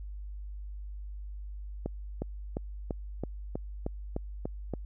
accelerating click train, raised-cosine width 2 ms, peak -19 dBFS, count 10, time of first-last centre 1.86-4.737 s, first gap 360 ms, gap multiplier 0.97, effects added 50 Hz sine -38 dBFS peak until 4.85 s

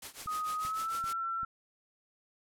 white noise with tremolo, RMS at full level -41 dBFS, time 0.02-1.13 s, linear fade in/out 5 ms, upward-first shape triangle, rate 6.7 Hz, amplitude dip 95%
click train, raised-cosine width 5 ms, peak -37 dBFS, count 4, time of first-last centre 0.26-1.432 s, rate 2.56 Hz
sine tone with pitch glide, 1250 to 1347.5 Hz, D#6 to E6, +8 to +38 cents, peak -32 dBFS, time 0.27-1.45 s, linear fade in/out 5 ms, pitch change +130 cents, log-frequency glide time 0.57-0.96 s
effects low-pass 12000 Hz 12 dB/octave

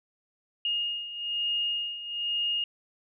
sine beating tone pair, 2847 / 2848.1 Hz, F7 / F7, +33 / +33 cents, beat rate 1.1 Hz, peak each -34 / -29 dBFS, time 0.65-2.64 s, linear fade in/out 2 ms, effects none

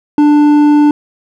triangle tone with hard clipping, 295.3 Hz, D4, 10 cents sharp, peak -6 dBFS, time 0.18-0.91 s, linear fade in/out 2 ms, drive 10 dB, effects none

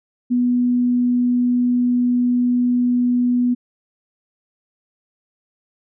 sine tone, 245.5 Hz, B3, 10 cents flat, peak -14 dBFS, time 0.3-3.55 s, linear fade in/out 20 ms, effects none

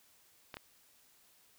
clicks, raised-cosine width 0.3 ms, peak -27 dBFS, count 2, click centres 0.542 / 0.569 s, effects white hiss -66 dBFS RMS until 1.58 s

